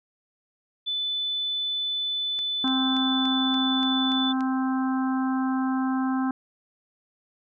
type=tone; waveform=sine; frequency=3500 Hz; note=A7; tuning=10 cents flat; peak=-25 dBFS; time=0.86-4.33 s; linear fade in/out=20 ms
type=click train; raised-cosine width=0.2 ms; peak=-24 dBFS; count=8; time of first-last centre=2.39-4.407 s; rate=3.47 Hz
type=harmonic tone; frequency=261.6 Hz; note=C4; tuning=in tune; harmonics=1 / 3 / 4 / 5 / 6; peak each=-23 / -33 / -35 / -37 / -39 dBFS; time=2.64-6.31 s; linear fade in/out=2 ms
effects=none